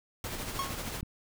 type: noise with tremolo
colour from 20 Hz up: pink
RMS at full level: -36 dBFS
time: 0.24-1.01 s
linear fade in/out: 2 ms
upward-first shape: sine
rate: 13 Hz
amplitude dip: 40%
type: tone with exponential decay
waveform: 45% pulse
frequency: 1091 Hz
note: C#6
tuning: 28 cents flat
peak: -28 dBFS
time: 0.59-0.82 s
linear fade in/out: 2 ms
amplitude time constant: 48 ms
type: clicks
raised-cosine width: 5 ms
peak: -27 dBFS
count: 2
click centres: 0.707 / 1.03 s
effects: none